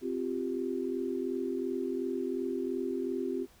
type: chord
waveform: sine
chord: C suspended fourth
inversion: none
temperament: equal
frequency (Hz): 261.6 / 349.2 / 392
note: C4 / F4 / G4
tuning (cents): 0 / 0 / 0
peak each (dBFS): -35 / -35 / -35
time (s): 0.01-3.47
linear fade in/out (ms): 50
effects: pink hiss -61 dBFS RMS until 3.6 s